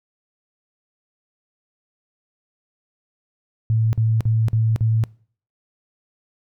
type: tone bursts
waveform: sine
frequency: 111.6 Hz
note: A2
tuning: 25 cents sharp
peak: -15 dBFS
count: 5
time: 3.7-5.038 s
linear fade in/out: 0 ms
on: 230 ms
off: 47 ms
effects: noise-tail reverb RT60 0.5 s tail -24 dB re dry